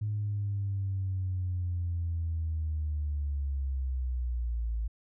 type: linear sweep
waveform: sine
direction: down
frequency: 106.2 to 54.6 Hz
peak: -28 dBFS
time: 0.01-4.88 s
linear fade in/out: 10 ms
effects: tanh soft clip ceiling -24 dBFS